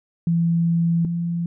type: tone pair in turn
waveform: sine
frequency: 168.2 / 170.45 Hz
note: E3 / F3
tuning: +35 / -42 cents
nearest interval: unison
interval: 23 cents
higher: second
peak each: -16 / -21 dBFS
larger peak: first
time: 0.27-1.05 / 1.05-1.46 s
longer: first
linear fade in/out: 2 ms
effects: none